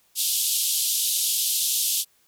white band-pass noise, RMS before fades -24 dBFS, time 0.15-2.05 s, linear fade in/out 50 ms, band 3000 to 14000 Hz, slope 48 dB/octave, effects white hiss -63 dBFS RMS until 2.27 s

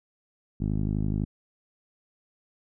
10% pulse tone with low-pass filter, 51.91 Hz, G#1, in tune, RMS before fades -27 dBFS, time 0.6-1.25 s, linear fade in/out 10 ms, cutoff 230 Hz, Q 1, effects none

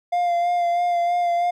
triangle tone with vibrato, 698.5 Hz, F5, in tune, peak -16 dBFS, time 0.12-1.51 s, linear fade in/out 10 ms, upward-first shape sine, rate 3.1 Hz, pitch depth 22 cents each way, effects none

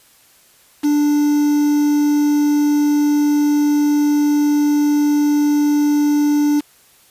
triangle tone with quantisation, 293.7 Hz, D4, in tune, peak -10 dBFS, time 0.83-6.61 s, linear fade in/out 20 ms, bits 5, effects white hiss -51 dBFS RMS until 7.1 s + resampled to 32000 Hz

